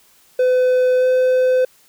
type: tone with pitch glide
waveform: triangle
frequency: 506 to 510.4 Hz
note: B4 to C5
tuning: +42 to -43 cents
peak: -10 dBFS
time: 0.39-1.65 s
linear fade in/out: 5 ms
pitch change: +15 cents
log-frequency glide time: 0.98-1.05 s
effects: white hiss -53 dBFS RMS until 1.88 s